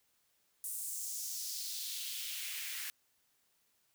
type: noise with high-pass filter sweep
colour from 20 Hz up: white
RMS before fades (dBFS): -41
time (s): 0.64-2.9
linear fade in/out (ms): 0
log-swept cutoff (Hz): 9400 to 1800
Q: 2.2
effects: white hiss -75 dBFS RMS until 3.94 s